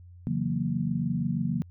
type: chord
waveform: sine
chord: F# dominant seventh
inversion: second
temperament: equal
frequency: 138.59 / 164.81 / 185 / 233.1 Hz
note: C#3 / E3 / F#3 / A#3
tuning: 0 / 0 / 0 / 0 cents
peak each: -31 dBFS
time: 0.27-1.62 s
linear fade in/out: 0 ms
effects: added 88 Hz sine -46 dBFS peak until 1.7 s